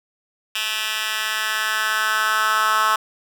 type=tone with high-pass filter sweep; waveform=10% pulse; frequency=216.9 Hz; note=A3; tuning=25 cents flat; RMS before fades=-21 dBFS; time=0.55-2.96 s; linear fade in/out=5 ms; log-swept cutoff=2400 to 1200 Hz; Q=3.3; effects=none